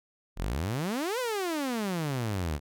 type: exponential two-way sweep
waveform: sawtooth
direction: up then down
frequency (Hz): 36.71 to 523.3 to 68.9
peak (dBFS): -25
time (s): 0.36-2.6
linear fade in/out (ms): 50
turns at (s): 1.19
effects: none